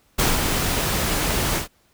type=noise with ADSR envelope; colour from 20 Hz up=pink; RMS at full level=-18 dBFS; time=0.18-1.68 s; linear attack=18 ms; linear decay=190 ms; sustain=-4 dB; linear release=120 ms; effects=pink hiss -61 dBFS RMS until 1.93 s